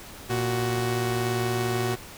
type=tone pair together; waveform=sawtooth; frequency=117.05 / 371.6 Hz; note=A#2 / F#4; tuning=+8 / +7 cents; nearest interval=octave + minor sixth; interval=1999 cents; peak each=-23 dBFS; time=0.29-1.96 s; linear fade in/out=20 ms; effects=pink hiss -43 dBFS RMS until 2.17 s